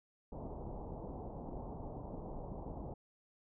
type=low-pass noise; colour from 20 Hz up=pink; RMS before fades=-45 dBFS; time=0.32-2.94 s; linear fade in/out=5 ms; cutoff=930 Hz; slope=48 dB/octave; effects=none